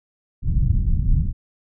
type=low-pass noise; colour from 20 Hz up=pink; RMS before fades=-18 dBFS; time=0.42-1.33 s; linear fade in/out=50 ms; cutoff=150 Hz; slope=24 dB/octave; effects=none